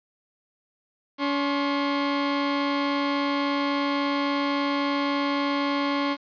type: tone pair together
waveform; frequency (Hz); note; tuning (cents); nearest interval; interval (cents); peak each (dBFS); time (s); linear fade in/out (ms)
sawtooth; 283.4 / 1070; C#4 / C6; +38 / +38; octave + major seventh; 2300; -20 / -25; 1.18-6.17; 50
effects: resampled to 11025 Hz + 8-bit